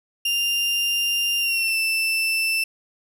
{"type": "tone with pitch glide", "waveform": "35% pulse", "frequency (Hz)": [2794, 2660], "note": ["F7", "E7"], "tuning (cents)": [0, 15], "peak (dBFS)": -18, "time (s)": [0.25, 2.64], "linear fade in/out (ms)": 5, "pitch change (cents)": -85, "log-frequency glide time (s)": [1.39, 1.77], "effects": []}